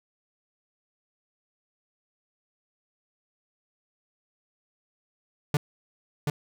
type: tone with echo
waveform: 45% pulse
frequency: 146.83 Hz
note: D3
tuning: in tune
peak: -20 dBFS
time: 5.54-5.57 s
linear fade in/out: 2 ms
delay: 730 ms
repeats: 1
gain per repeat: -4 dB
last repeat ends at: 6.3 s
effects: none